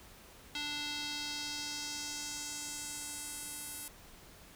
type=tone with band-pass filter sweep; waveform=square; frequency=293.7 Hz; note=D4; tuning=in tune; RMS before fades=-41 dBFS; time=0.55-3.88 s; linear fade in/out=2 ms; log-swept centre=3600 to 11000 Hz; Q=1.9; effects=pink hiss -56 dBFS RMS until 4.55 s